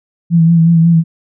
sine tone with vibrato, 166.3 Hz, E3, 16 cents sharp, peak -5 dBFS, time 0.3-1.04 s, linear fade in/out 50 ms, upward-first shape sine, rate 5.5 Hz, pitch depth 35 cents each way, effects none

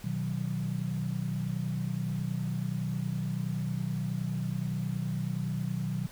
sine chord, B major, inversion none, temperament equal, 123.47 / 155.56 / 185 Hz, B2 / D#3 / F#3, 0 / 0 / 0 cents, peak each -34 dBFS, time 0.04-6.07 s, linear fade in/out 5 ms, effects pink hiss -51 dBFS RMS until 6.11 s

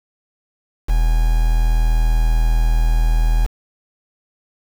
triangle tone with quantisation, 40.23 Hz, E1, 41 cents flat, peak -10 dBFS, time 0.88-3.47 s, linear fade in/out 20 ms, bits 5, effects none

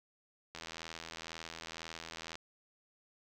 click train, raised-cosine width 0.2 ms, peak -26 dBFS, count 149, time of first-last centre 0.55-2.355 s, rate 82 Hz, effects 10-bit

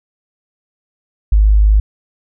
sine tone, 51.91 Hz, G#1, in tune, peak -6 dBFS, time 1.32-1.8 s, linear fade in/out 5 ms, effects none

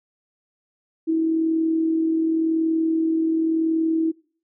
sine tone with amplitude modulation, 323.4 Hz, E4, 33 cents flat, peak -16 dBFS, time 1.07-4.12 s, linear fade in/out 20 ms, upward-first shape sine, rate 40.9 Hz, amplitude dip 35%, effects noise-tail reverb RT60 0.5 s tail -25 dB re dry

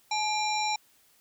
harmonic tone with a mistuned harmonic, 794 Hz, G5, 22 cents sharp, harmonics 1 / 3 / 5 / 7 / 9, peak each -28 / -33 / -35 / -36 / -38 dBFS, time 0.11-0.76 s, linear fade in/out 5 ms, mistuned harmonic 1, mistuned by +120 cents, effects white hiss -63 dBFS RMS until 1.2 s

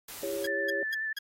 white noise, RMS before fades -43 dBFS, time 0.08-0.47 s, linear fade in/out 5 ms
sine chord, C# diminished, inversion first, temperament just, 332.6 / 399.1 / 554.4 Hz, E4 / G4 / C#5, +16 / +31 / 0 cents, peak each -39 / -35 / -33 dBFS, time 0.23-0.83 s, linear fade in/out 2 ms
20% pulse tone bursts, 1650 Hz, G#6, 12 cents flat, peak -28 dBFS, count 4, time 0.44-1.188 s, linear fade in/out 5 ms, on 22 ms, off 220 ms
sine tone with vibrato, 1760 Hz, A6, in tune, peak -30 dBFS, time 0.47-1.13 s, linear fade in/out 5 ms, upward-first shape sine, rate 9.3 Hz, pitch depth 18 cents each way
effects AAC 48 kbps

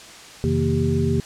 sine tone cluster, 87.4 / 132.1 / 158.8 / 232.7 / 393.5 Hz, F2 / C3 / D#3 / A#3 / G4, +2 / +17 / +36 / -3 / +7 cents, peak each -24 dBFS, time 0.44-1.2 s, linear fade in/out 0 ms, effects white hiss -41 dBFS RMS until 1.25 s + low-pass 7000 Hz 12 dB/octave

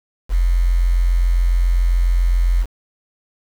sine tone with quantisation, 43.65 Hz, F1, in tune, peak -12 dBFS, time 0.29-2.66 s, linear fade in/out 50 ms, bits 6, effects none

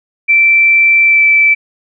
sine tone with pitch glide, 2338 to 2321 Hz, D7 to D7, -8 to -21 cents, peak -5 dBFS, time 0.28-1.55 s, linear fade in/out 20 ms, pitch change -13 cents, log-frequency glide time 1.04-1.23 s, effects none

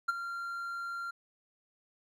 triangle tone with ADSR envelope, 1383 Hz, F6, 17 cents flat, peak -22 dBFS, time 0.08-1.11 s, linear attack 11 ms, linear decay 23 ms, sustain -12 dB, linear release 8 ms, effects none

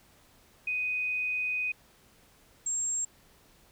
sine tone pair in turn, 2496 / 7480 Hz, D#7 / A#8, +5 / +5 cents, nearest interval octave + perfect fifth, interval 1900 cents, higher second, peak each -28 dBFS, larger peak neither, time 0.67-1.72 / 2.66-3.05 s, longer first, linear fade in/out 5 ms, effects pink hiss -61 dBFS RMS until 3.71 s

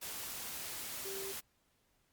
sine tone in noise, 389.3 Hz, G4, 12 cents flat, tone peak -43 dBFS, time 1.04-1.33 s, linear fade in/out 20 ms, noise white, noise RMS -43 dBFS, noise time 0.01-1.41 s, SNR -3 dB, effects pink hiss -75 dBFS RMS until 2.12 s + Opus 48 kbps

